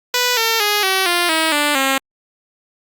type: tone with pitch steps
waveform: 5% pulse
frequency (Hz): 493.8 / 452.8 / 415.2 / 380.8 / 349.2 / 320.2 / 293.6 / 269.2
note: B4 / A4 / G#4 / F#4 / F4 / D#4 / D4 / C4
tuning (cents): 0 / +50 / 0 / +50 / 0 / +50 / 0 / +49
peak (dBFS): -3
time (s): 0.14-1.98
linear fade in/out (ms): 2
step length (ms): 230
effects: Opus 48 kbps